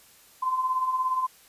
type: beating tone pair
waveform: sine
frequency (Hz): 1014 / 1031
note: B5 / C6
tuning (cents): +45 / -26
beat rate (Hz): 17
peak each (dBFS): -32 / -24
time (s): 0.42-1.27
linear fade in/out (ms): 10
effects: white hiss -55 dBFS RMS until 1.48 s + resampled to 32000 Hz